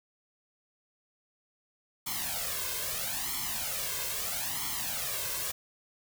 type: noise with flanger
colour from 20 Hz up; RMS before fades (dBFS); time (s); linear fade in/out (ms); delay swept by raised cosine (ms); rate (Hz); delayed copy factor
white; -34; 2.06-5.52; 10; 0.93 to 1.93; 0.77; +0.85
effects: none